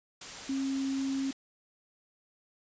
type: tone in noise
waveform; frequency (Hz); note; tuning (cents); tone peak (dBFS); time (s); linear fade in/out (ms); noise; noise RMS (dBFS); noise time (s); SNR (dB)
sine; 270.1; C#4; -45; -29; 0.49-1.31; 5; white; -42; 0.21-1.33; +10
effects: resampled to 16000 Hz